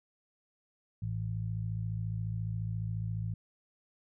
harmonic tone, 54.4 Hz, A1, 19 cents flat, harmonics 1 / 2 / 3, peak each -44 / -33 / -40 dBFS, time 1.02-3.34 s, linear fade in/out 5 ms, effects none

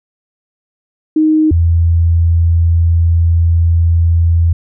sine tone pair in turn, 311.4 / 83.9 Hz, D#4 / E2, +2 / +31 cents, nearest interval octave + major seventh, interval 2271 cents, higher first, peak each -7 dBFS, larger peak neither, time 1.16-1.51 / 1.51-4.53 s, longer second, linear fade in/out 5 ms, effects none

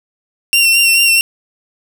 sawtooth tone with vibrato, 2739 Hz, F7, 34 cents flat, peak -5 dBFS, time 0.53-1.21 s, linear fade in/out 0 ms, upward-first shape sine, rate 4.6 Hz, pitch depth 27 cents each way, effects none

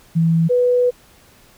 sine tone pair in turn, 164.6 / 493.2 Hz, E3 / B4, -2 / -2 cents, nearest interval octave + perfect fifth, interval 1900 cents, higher second, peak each -12 dBFS, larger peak neither, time 0.15-0.49 / 0.49-0.91 s, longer second, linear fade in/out 20 ms, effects pink hiss -50 dBFS RMS until 1.57 s

